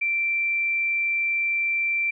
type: tone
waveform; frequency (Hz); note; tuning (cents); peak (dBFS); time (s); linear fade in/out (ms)
sine; 2349; D7; 0; -21; 0.01-2.11; 10
effects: none